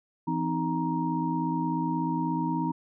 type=tone cluster; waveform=sine; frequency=167.1 / 256.6 / 313.2 / 938 Hz; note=E3 / C4 / D#4 / A#5; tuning=+24 / -34 / +11 / +11 cents; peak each=-31 dBFS; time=0.27-2.72 s; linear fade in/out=10 ms; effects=none